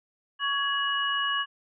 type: tone cluster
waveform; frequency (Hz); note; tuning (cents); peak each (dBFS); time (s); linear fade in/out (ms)
sine; 1123 / 1668 / 2909; C#6 / G#6 / F#7; +22 / +7 / -30; -29; 0.39-1.46; 50
effects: none